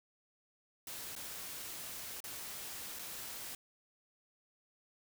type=noise with dropouts; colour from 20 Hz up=white; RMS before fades=-45 dBFS; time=0.87-3.55 s; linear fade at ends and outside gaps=2 ms; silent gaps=1.153-1.162 / 2.204-2.24 / 2.989-2.992 s; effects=none